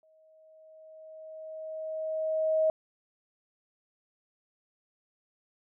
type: tone with exponential growth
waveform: sine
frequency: 632 Hz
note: D#5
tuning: 27 cents sharp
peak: -21 dBFS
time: 0.03-2.7 s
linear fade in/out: 1 ms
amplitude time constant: 580 ms
effects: none